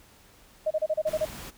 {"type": "tone bursts", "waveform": "sine", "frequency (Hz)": 622.3, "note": "D#5", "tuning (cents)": 0, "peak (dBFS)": -22, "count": 8, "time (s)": [0.66, 1.253], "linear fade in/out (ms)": 10, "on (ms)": 47, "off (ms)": 31}
{"type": "noise", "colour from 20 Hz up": "pink", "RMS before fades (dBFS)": -41, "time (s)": [1.06, 1.51], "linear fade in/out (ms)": 20}
{"effects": ["pink hiss -56 dBFS RMS until 1.57 s"]}